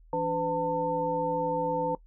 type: tone cluster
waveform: sine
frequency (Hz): 167 / 289.3 / 505 / 897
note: E3 / D4 / B4 / A5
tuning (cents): +23 / -26 / +39 / +33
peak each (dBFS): -37 / -35 / -29 / -29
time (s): 0.13-1.95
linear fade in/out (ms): 2
effects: noise-tail reverb RT60 0.1 s tail -20 dB re dry + added 40 Hz sine -52 dBFS peak until 2.06 s